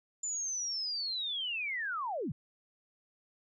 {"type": "linear sweep", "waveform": "sine", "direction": "down", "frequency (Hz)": [7130, 102.8], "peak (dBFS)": -33, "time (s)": [0.23, 2.32], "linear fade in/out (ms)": 5, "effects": []}